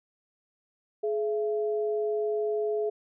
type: tone pair together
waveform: sine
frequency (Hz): 423.3 / 671.9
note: G#4 / E5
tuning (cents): +33 / +33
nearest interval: minor sixth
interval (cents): 800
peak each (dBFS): -26 / -34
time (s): 1.03-2.9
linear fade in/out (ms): 10
effects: none